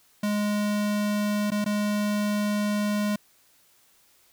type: tone with dropouts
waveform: square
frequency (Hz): 207.7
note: G#3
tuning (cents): 0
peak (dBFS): -24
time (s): 0.23-3.16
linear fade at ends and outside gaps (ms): 5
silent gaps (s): 1.505-1.517 / 1.644-1.66
effects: white hiss -61 dBFS RMS until 4.32 s